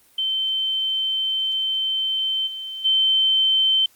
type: tone with level steps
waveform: sine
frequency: 3093 Hz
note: G7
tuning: 24 cents flat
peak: -20 / -29 / -15 dBFS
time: 0.18-3.86 s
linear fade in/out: 5 ms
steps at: 2.46 / 2.84 s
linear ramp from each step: 20 ms
effects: white hiss -56 dBFS RMS until 3.95 s + Opus 32 kbps